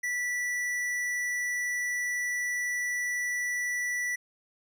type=tone with tanh clipping; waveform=sine; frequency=1962 Hz; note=B6; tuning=12 cents flat; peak=-30 dBFS; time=0.03-4.16 s; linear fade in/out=10 ms; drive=13 dB; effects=none